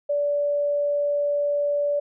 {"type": "tone", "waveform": "sine", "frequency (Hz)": 579, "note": "D5", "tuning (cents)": -25, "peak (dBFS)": -20, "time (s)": [0.09, 2], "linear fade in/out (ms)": 10, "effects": []}